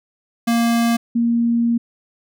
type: tone pair in turn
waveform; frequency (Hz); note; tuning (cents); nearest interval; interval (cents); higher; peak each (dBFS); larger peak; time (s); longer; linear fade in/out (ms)
square / sine; 233.1 / 234.2; A#3 / A#3; 0 / +8; unison; 8; second; -15 / -14; second; 0.47-0.97 / 1.15-1.78; second; 10
effects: none